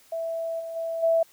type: tone with level steps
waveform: sine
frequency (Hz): 659.3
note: E5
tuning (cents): 0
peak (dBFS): -27 / -32 / -27 / -18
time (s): 0.12-1.23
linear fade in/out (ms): 5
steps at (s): 0.59 / 0.75 / 1.02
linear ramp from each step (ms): 20
effects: white hiss -57 dBFS RMS until 1.32 s